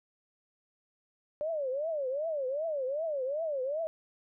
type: tone with vibrato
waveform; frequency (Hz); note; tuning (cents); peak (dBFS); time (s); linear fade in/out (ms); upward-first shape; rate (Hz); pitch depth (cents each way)
sine; 580; D5; -22; -30; 1.41-3.87; 0; triangle; 2.6; 260
effects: none